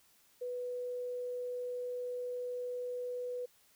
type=tone; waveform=sine; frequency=493.9 Hz; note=B4; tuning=in tune; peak=-36 dBFS; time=0.41-3.46 s; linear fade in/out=10 ms; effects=white hiss -67 dBFS RMS until 3.75 s